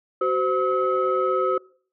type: tone cluster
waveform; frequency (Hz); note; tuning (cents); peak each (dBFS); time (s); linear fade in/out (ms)
sine; 375.3 / 517 / 1284; F#4 / C5 / E6; +25 / -21 / -46; -23; 0.21-1.58; 5
effects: noise-tail reverb RT60 0.5 s tail -23 dB re dry + tanh soft clip ceiling -12 dBFS